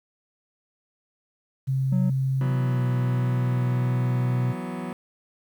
sine tone with pitch glide, 133.2 to 125 Hz, C3 to B2, +31 to +21 cents, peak -21 dBFS, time 1.67-4.53 s, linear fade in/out 20 ms, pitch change -110 cents, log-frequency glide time 2.42-2.84 s
triangle tone, 185 Hz, F#3, in tune, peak -20 dBFS, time 1.92-2.1 s, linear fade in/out 5 ms
sawtooth chord, E suspended second, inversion none, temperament just, 164.81 / 185.42 / 247.2 Hz, E3 / F#3 / B3, 0 / +4 / +2 cents, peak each -33 / -29 / -29 dBFS, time 2.41-4.93 s, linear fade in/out 2 ms
effects low-pass 2000 Hz 12 dB/octave + 9-bit

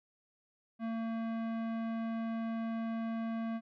sine tone with tanh clipping, 226.7 Hz, A#3, 48 cents flat, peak -36 dBFS, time 0.79-3.61 s, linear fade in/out 50 ms, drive 17 dB, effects none

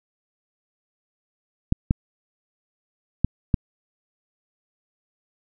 clicks, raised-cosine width 5 ms, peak -5 dBFS, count 4, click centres 1.724 / 1.909 / 3.246 / 3.542 s, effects none

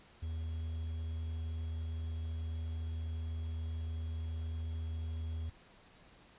triangle tone with quantisation, 80.8 Hz, E2, 34 cents flat, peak -34 dBFS, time 0.22-5.5 s, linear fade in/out 10 ms, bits 10, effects pink hiss -61 dBFS RMS until 6.38 s + resampled to 8000 Hz

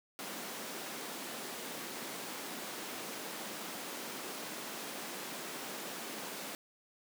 pink high-pass noise, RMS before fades -43 dBFS, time 0.19-6.55 s, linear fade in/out 0 ms, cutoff 210 Hz, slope 24 dB/octave, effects none

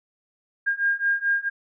sine beating tone pair, 1612 / 1616.6 Hz, G6 / G#6, +48 / -47 cents, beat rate 4.6 Hz, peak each -24 / -23 dBFS, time 0.66-1.5 s, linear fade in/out 20 ms, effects none

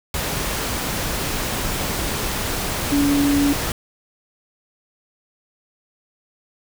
sine tone in noise, 284.7 Hz, C#4, 46 cents sharp, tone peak -15 dBFS, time 2.92-3.53 s, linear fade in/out 2 ms, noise pink, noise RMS -24 dBFS, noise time 0.14-3.72 s, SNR +6 dB, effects none

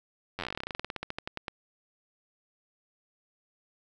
slowing click train, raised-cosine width 0.3 ms, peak -18 dBFS, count 27, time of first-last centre 0.39-1.482 s, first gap 10 ms, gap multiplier 1.1, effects none

